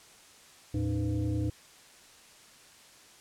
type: tone with frequency modulation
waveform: sine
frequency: 112.3 Hz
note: A2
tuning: 36 cents sharp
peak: -27 dBFS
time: 0.74-1.5 s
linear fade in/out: 5 ms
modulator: 194 Hz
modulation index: 1.2
effects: white hiss -55 dBFS RMS until 3.2 s + low-pass 9000 Hz 12 dB/octave